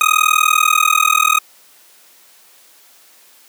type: tone with amplitude modulation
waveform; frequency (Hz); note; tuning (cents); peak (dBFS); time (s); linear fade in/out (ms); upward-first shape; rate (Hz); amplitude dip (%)
25% pulse; 1250; D#6; +8; -3; 0.01-1.39; 0; sine; 40.4; 100
effects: white hiss -48 dBFS RMS until 3.48 s + high-pass 300 Hz 12 dB/octave